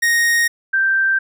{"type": "tone pair in turn", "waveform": ["45% pulse", "sine"], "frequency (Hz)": [1864.7, 1568], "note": ["A#6", "G6"], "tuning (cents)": [0, 0], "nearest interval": "minor third", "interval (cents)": 300, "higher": "first", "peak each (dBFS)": -13, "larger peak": "neither", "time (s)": [[0.02, 0.48], [0.73, 1.19]], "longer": "neither", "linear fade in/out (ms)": 10, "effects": []}